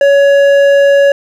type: tone with hard clipping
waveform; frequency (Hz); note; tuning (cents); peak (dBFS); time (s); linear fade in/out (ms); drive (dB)
sine; 561; C#5; +21; -6; 0.01-1.12; 2; 8
effects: none